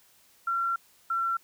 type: tone pair in turn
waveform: sine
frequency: 1366 / 1355.8 Hz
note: F6 / E6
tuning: -39 / +48 cents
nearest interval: unison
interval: 13 cents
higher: first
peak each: -25 dBFS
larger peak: neither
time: 0.47-0.76 / 1.1-1.37 s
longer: first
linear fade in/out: 5 ms
effects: white hiss -61 dBFS RMS until 1.43 s